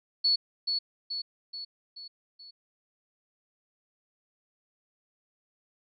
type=tone with echo; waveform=sine; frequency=4411 Hz; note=C#8; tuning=9 cents flat; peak=-21 dBFS; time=0.24-0.36 s; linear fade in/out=10 ms; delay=430 ms; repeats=5; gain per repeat=-5 dB; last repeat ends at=2.51 s; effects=none